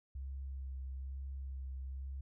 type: tone with vibrato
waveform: sine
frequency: 66.7 Hz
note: C2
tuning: 34 cents sharp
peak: -40 dBFS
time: 0.15-2.21 s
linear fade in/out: 5 ms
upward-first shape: sine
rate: 1.1 Hz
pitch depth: 21 cents each way
effects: none